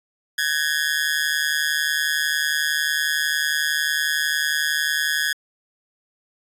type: tone with amplitude modulation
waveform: sawtooth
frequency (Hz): 1675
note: G#6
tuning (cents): +14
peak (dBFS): -12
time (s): 0.38-5.33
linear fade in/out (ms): 5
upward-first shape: sine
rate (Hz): 151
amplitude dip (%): 100
effects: resampled to 32000 Hz